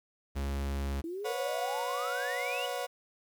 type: tone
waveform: 45% pulse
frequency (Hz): 69.3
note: C#2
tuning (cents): 0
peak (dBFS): -31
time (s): 0.35-1.02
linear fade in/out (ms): 20
type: exponential sweep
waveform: sine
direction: up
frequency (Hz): 320.2 to 2960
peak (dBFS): -35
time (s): 1.04-2.66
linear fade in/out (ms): 2
type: chord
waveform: 35% pulse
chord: B suspended second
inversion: none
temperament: equal with one note detuned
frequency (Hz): 493.9 / 554.4 / 725.6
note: B4 / C#5 / F#5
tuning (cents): 0 / 0 / -34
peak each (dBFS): -36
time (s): 1.24-2.87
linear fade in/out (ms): 20
effects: 10-bit